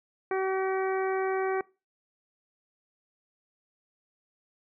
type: harmonic tone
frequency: 380.9 Hz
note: G4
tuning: 50 cents flat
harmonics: 1 / 2 / 3 / 4 / 5 / 6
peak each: -27 / -33 / -37 / -39 / -41 / -43 dBFS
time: 0.31-1.61 s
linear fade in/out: 2 ms
effects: noise-tail reverb RT60 0.3 s tail -23 dB re dry